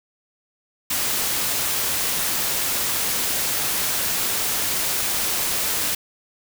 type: noise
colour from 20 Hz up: white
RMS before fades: -23 dBFS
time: 0.9-5.95 s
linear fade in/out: 5 ms
effects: none